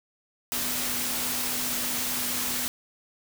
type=tone in noise; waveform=sine; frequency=246.9 Hz; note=B3; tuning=in tune; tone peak=-40 dBFS; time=0.52-2.68 s; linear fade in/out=0 ms; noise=white; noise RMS=-29 dBFS; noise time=0.52-2.68 s; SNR=-14 dB; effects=none